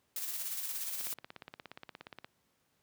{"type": "noise with tremolo", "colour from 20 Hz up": "blue", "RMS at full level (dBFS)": -37, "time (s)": [0.16, 1.14], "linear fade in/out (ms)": 2, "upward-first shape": "square", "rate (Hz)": 17, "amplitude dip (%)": 35}
{"type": "click train", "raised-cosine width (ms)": 0.3, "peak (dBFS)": -29, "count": 22, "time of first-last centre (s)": [1.01, 2.245], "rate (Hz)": 17}
{"effects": ["pink hiss -75 dBFS RMS until 2.82 s", "high-pass 100 Hz 12 dB/octave"]}